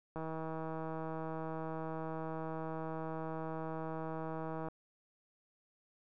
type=click train; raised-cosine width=1 ms; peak=-28 dBFS; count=725; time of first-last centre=0.16-4.685 s; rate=160 Hz; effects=none